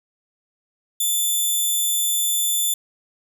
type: tone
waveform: 5% pulse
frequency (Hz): 3520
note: A7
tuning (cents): 0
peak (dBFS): -11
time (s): 1-2.74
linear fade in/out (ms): 5
effects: none